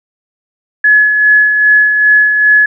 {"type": "tone with tremolo", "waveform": "sine", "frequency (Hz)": 1700, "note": "G#6", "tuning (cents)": 40, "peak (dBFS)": -3, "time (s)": [0.84, 2.66], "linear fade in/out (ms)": 5, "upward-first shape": "sine", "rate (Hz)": 2.5, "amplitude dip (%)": 45, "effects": []}